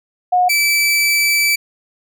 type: tone pair in turn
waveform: sine / sawtooth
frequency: 724 / 2315 Hz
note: F#5 / D7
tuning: -38 / -25 cents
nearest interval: octave + minor sixth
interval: 2013 cents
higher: second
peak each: -10 / -9 dBFS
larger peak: second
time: 0.32-0.49 / 0.49-1.56 s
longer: second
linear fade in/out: 10 ms
effects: none